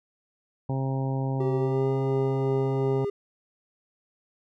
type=harmonic tone; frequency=133.8 Hz; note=C3; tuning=39 cents sharp; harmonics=1 / 2 / 3 / 4 / 5 / 6 / 7; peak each=-26 / -33 / -37 / -38 / -42 / -39 / -41 dBFS; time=0.69-3.05 s; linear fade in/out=5 ms
type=tone with pitch glide; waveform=triangle; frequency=388.2 to 404.2 Hz; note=G4 to G#4; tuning=-17 to -47 cents; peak=-24 dBFS; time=1.4-3.1 s; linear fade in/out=5 ms; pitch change=+70 cents; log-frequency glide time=1.57-1.88 s
effects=none